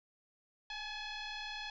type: tone with frequency modulation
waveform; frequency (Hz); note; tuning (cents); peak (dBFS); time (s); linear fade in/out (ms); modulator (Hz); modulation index
sine; 827; G#5; -8; -40; 0.7-1.7; 2; 847; 4.4
effects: none